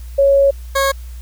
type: tone pair in turn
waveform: sine / 20% pulse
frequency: 554.4 / 546.5 Hz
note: C#5 / C#5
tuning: 0 / -25 cents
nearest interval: unison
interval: 25 cents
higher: first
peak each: -8 dBFS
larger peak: neither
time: 0.18-0.51 / 0.75-0.92 s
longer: first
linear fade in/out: 10 ms
effects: added 60 Hz sine -28 dBFS peak until 1.21 s + white hiss -47 dBFS RMS until 1.21 s